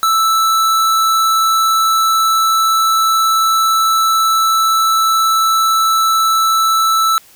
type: tone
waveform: square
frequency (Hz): 1318.5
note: E6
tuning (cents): 0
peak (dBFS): -11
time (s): 0.03-7.18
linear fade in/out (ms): 0
effects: white hiss -45 dBFS RMS until 7.35 s